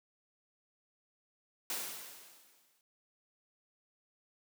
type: noise with exponential decay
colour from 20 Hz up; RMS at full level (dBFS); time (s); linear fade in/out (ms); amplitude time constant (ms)
white; -36; 1.7-2.81; 1; 240
effects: high-pass 200 Hz 12 dB/octave